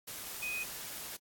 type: tone in noise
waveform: sine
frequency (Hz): 2500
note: D#7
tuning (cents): +8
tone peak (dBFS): -35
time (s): 0.42-0.64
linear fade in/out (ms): 10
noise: white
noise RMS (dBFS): -43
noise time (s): 0.07-1.17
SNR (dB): +5
effects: AAC 64 kbps